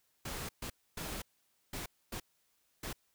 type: noise bursts at uneven times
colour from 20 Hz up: pink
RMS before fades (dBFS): -41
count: 6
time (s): 0.25-0.49 / 0.62-0.7 / 0.97-1.22 / 1.73-1.86 / 2.12-2.2 / 2.83-2.93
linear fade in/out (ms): 5
effects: white hiss -75 dBFS RMS until 3.14 s